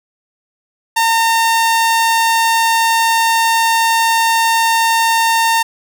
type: tone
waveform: sawtooth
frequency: 911 Hz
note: A#5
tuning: 40 cents flat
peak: -7 dBFS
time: 0.96-5.63 s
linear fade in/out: 10 ms
effects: none